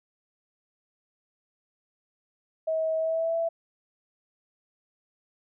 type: tone with pitch glide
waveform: sine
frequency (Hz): 640 to 664.5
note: D#5 to E5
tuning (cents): +49 to +14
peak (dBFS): -24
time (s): 2.67-3.49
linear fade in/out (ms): 10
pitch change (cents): +65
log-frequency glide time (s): 2.97-3.37
effects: none